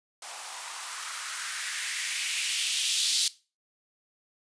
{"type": "noise with band-pass filter sweep", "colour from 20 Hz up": "violet", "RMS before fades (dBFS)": -31, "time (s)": [0.22, 3.28], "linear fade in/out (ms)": 2, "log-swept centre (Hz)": [750, 4000], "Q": 2.5, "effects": ["noise-tail reverb RT60 0.3 s tail -18 dB re dry", "resampled to 22050 Hz"]}